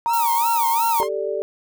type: tone with pitch glide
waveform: sine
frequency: 932.3 to 924.3 Hz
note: A#5 to A#5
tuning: 0 to -15 cents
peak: -17 dBFS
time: 0.06-1.03 s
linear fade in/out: 0 ms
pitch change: -15 cents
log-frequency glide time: 0.57-0.64 s
type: tone with vibrato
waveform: sawtooth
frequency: 1200 Hz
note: D6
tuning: 37 cents sharp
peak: -25 dBFS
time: 0.06-1.09 s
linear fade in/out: 50 ms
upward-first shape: sine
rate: 2.8 Hz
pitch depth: 230 cents each way
type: noise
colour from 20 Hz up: violet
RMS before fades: -27 dBFS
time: 0.13-1.01 s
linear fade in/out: 5 ms
type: chord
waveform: sine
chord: G suspended second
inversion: none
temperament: equal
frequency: 392 / 440 / 587.3 Hz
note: G4 / A4 / D5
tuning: 0 / 0 / 0 cents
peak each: -26 dBFS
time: 1-1.42 s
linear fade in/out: 0 ms
effects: none